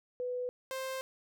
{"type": "tone pair in turn", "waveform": ["sine", "sawtooth"], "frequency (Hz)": [496.5, 526], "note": ["B4", "C5"], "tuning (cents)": [9, 9], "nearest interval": "minor second", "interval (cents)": 100, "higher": "second", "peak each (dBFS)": [-33, -32], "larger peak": "second", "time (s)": [[0.2, 0.49], [0.71, 1.01]], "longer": "second", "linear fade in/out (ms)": 0, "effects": []}